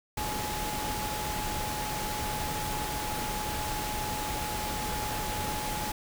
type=tone in noise; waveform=sine; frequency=846 Hz; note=G#5; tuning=32 cents sharp; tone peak=-35 dBFS; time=0.17-5.92 s; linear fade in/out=5 ms; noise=pink; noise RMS=-34 dBFS; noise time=0.17-5.92 s; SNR=-4 dB; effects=none